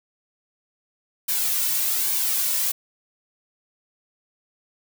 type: noise with flanger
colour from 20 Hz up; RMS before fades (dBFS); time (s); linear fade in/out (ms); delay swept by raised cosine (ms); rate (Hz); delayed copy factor
blue; -23; 1.28-2.72; 10; 1.5 to 2.49; 1.2; -0.6
effects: none